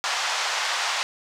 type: band-pass noise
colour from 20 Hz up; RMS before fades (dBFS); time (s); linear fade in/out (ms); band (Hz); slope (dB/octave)
pink; -26; 0.04-1.03; 0; 770 to 6600; 24
effects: none